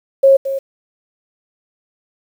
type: tone with echo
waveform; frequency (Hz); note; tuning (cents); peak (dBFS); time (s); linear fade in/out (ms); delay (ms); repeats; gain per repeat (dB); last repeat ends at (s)
sine; 543; C#5; -36; -5; 0.23-0.37; 10; 220; 1; -12; 0.59
effects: 7-bit